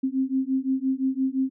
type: beating tone pair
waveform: sine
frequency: 261.6 / 267.4 Hz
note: C4 / C4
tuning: 0 / +38 cents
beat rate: 5.8 Hz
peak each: -25 dBFS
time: 0.03-1.5 s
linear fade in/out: 10 ms
effects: none